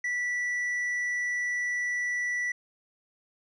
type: tone with tanh clipping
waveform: sine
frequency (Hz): 1960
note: B6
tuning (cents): -14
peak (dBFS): -28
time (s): 0.04-2.52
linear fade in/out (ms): 5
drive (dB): 4
effects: none